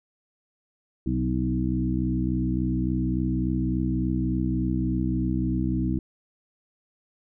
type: harmonic tone with a mistuned harmonic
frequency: 63.5 Hz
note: B1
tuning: 49 cents sharp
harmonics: 1 / 2 / 3 / 4 / 5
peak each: -29 / -29 / -29 / -29 / -29 dBFS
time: 1.06-5.99 s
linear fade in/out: 5 ms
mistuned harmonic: 3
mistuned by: -30 cents
effects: none